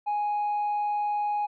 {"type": "tone with tanh clipping", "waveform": "triangle", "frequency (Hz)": 830.6, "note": "G#5", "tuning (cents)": 0, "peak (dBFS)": -25, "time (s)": [0.06, 1.47], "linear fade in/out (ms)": 20, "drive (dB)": 6, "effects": []}